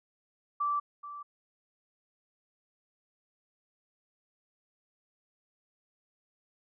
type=tone with echo; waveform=sine; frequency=1165 Hz; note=D6; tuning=14 cents flat; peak=-27 dBFS; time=0.6-0.8 s; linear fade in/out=10 ms; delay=430 ms; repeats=1; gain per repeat=-13 dB; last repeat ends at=1.23 s; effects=none